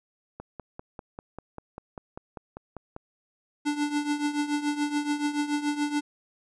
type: click train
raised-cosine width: 1 ms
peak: -24 dBFS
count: 14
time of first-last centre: 0.4-2.964 s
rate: 5.07 Hz
type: tone with tremolo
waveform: square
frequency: 293.7 Hz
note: D4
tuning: in tune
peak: -23 dBFS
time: 3.65-6.01 s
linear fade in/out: 20 ms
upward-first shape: triangle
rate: 7 Hz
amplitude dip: 80%
effects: resampled to 22050 Hz